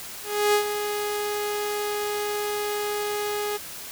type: tone with ADSR envelope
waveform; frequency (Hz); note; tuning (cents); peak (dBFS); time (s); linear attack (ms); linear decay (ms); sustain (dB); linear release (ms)
sawtooth; 415.3; G#4; 0; -13; 0.23-3.58; 310; 92; -9; 21
effects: white hiss -38 dBFS RMS until 3.91 s